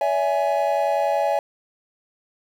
triangle chord, C# minor, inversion none, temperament equal with one note detuned, 568.6 / 659.3 / 830.6 Hz, C#5 / E5 / G#5, +44 / 0 / 0 cents, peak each -21 dBFS, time 0.01-1.39 s, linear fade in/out 2 ms, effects 8-bit

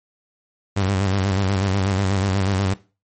sawtooth tone with vibrato, 96.9 Hz, G2, 20 cents flat, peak -14 dBFS, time 0.76-2.74 s, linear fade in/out 10 ms, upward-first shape square, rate 8.2 Hz, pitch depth 54 cents each way, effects noise-tail reverb RT60 0.3 s tail -17 dB re dry + MP3 32 kbps

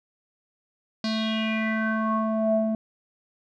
square tone with low-pass filter sweep, 220 Hz, A3, in tune, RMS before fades -25 dBFS, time 1.04-2.75 s, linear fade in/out 2 ms, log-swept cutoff 4600 to 500 Hz, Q 5.6, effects none

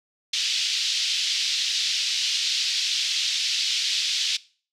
pink band-pass noise, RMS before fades -25 dBFS, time 0.33-4.37 s, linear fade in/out 5 ms, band 3100 to 5300 Hz, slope 24 dB/octave, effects noise-tail reverb RT60 0.4 s tail -20 dB re dry

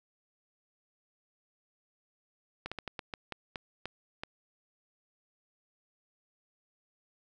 slowing click train, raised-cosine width 0.3 ms, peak -21 dBFS, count 10, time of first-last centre 2.66-4.235 s, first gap 56 ms, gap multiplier 1.27, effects none

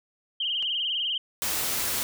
sine tone with vibrato, 3019 Hz, F#7, 34 cents sharp, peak -25 dBFS, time 0.4-1.18 s, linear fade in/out 5 ms, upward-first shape sine, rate 20 Hz, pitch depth 110 cents each way
click, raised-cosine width 0.2 ms, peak -25 dBFS, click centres 0.626 s
white noise, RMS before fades -28 dBFS, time 1.42-2.03 s, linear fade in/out 0 ms
effects none

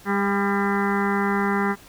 harmonic tone with a mistuned harmonic, 200 Hz, G3, 35 cents sharp, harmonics 1 / 2 / 4 / 5 / 6 / 7 / 8 / 9 / 10, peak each -23 / -26 / -29 / -30 / -31 / -31 / -32 / -33 / -33 dBFS, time 0.05-1.76 s, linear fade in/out 50 ms, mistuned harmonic 7, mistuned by -29 cents, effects pink hiss -48 dBFS RMS until 1.88 s

